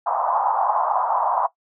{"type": "band-pass noise", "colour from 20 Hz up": "pink", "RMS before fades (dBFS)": -21, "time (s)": [0.06, 1.47], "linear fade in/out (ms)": 10, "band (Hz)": [710, 1100], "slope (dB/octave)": 48, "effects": ["noise-tail reverb RT60 0.1 s tail -17 dB re dry"]}